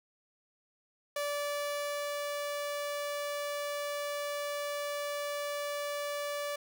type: tone with ADSR envelope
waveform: sawtooth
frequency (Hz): 580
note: D5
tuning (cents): -22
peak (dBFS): -28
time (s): 1.16-6.56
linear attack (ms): 4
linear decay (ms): 1000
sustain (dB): -2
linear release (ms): 6
effects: 9-bit